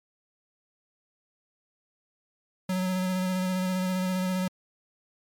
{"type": "tone with vibrato", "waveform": "square", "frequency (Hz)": 185, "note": "F#3", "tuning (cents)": 0, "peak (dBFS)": -26, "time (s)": [2.69, 4.48], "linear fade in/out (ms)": 5, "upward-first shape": "square", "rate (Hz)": 15, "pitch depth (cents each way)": 15, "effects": ["MP3 96 kbps"]}